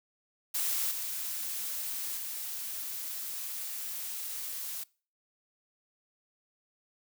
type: noise with level steps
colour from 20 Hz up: blue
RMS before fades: -31 / -36 / -38 dBFS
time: 0.54-4.84 s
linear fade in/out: 10 ms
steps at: 0.91 / 2.17 s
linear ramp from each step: 2 ms
effects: noise-tail reverb RT60 0.4 s tail -24 dB re dry